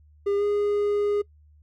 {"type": "tone with pitch glide", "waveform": "triangle", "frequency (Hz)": [402.7, 411.4], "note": ["G4", "G#4"], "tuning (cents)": [47, -16], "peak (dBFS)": -19, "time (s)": [0.26, 1.22], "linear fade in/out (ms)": 10, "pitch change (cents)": 37, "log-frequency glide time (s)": [0.37, 0.43], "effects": ["noise-tail reverb RT60 0.1 s tail -23 dB re dry", "added 75 Hz sine -52 dBFS peak until 1.62 s"]}